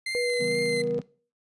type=tone with vibrato; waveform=30% pulse; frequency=2077 Hz; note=C7; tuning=13 cents flat; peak=-26 dBFS; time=0.06-0.82 s; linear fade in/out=5 ms; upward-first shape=triangle; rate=2.3 Hz; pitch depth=25 cents each way
type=tone with pitch glide; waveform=sine; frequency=487 to 476.2 Hz; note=B4 to A#4; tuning=-24 to +37 cents; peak=-25 dBFS; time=0.15-0.99 s; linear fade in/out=0 ms; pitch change=-39 cents; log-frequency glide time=0.38-0.56 s
type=click train; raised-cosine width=0.2 ms; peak=-33 dBFS; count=21; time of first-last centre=0.3-1.017 s; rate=27.9 Hz
type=chord; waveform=triangle; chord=C# half-diminished seventh; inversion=none; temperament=equal; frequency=138.59 / 164.81 / 196 / 246.9 Hz; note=C#3 / E3 / G3 / B3; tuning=0 / 0 / 0 / 0 cents; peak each=-38 / -36 / -37 / -34 dBFS; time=0.39-1.02 s; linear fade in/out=20 ms
effects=noise-tail reverb RT60 0.4 s tail -20 dB re dry + resampled to 24000 Hz